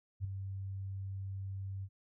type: tone with ADSR envelope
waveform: sine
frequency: 96.9 Hz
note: G2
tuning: 20 cents flat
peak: -31 dBFS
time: 0.2-1.89 s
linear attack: 45 ms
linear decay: 8 ms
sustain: -7 dB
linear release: 55 ms
effects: none